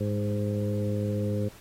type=harmonic tone with a mistuned harmonic; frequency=103.83 Hz; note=G#2; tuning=in tune; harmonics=1 / 2 / 3 / 4 / 5; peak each=-28 / -31 / -37 / -36 / -34 dBFS; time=0-1.49 s; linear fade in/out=10 ms; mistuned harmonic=2; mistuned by=-17 cents; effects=pink hiss -52 dBFS RMS until 1.6 s + AAC 48 kbps